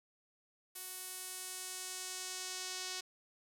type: tone with band-pass filter sweep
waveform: sawtooth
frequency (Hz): 370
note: F#4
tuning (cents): 0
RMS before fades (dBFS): -44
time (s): 0.75-3.01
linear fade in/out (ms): 10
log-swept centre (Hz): 12000 to 5500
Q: 1.3
effects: none